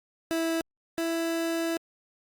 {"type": "tone pair in turn", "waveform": "30% pulse", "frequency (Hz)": [328.2, 331.2], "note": ["E4", "E4"], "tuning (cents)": [-8, 8], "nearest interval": "unison", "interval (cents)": 16, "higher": "second", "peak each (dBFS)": [-23, -24], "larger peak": "first", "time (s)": [[0.31, 0.61], [0.98, 1.77]], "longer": "second", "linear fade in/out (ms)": 0, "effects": ["Opus 48 kbps"]}